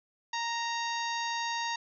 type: harmonic tone with a mistuned harmonic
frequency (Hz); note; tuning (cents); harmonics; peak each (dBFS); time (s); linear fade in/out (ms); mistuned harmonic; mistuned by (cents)
932.3; A#5; 0; 1 / 2 / 3 / 4 / 5 / 6 / 7; -33 / -37 / -42 / -40 / -42 / -45 / -45; 0.33-1.76; 5; 3; -22
effects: none